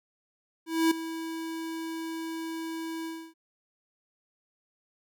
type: tone with ADSR envelope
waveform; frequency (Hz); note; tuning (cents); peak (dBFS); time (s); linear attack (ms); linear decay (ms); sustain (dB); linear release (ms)
square; 326.1; E4; -19; -20; 0.66-3.34; 250; 7; -14; 290
effects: none